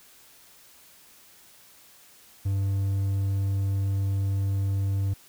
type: tone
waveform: triangle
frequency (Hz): 98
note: G2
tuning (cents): 0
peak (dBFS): -21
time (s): 2.45-5.14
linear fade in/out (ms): 10
effects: white hiss -54 dBFS RMS until 5.28 s